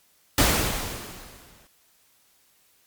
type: noise with exponential decay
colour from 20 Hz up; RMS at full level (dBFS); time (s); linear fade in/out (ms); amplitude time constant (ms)
pink; -17; 0.38-1.67; 2; 280
effects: white hiss -62 dBFS RMS until 2.86 s + MP3 96 kbps